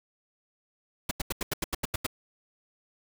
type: noise bursts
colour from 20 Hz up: pink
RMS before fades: -29 dBFS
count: 10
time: 1.09-2.066 s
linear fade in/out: 5 ms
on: 22 ms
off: 84 ms
effects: none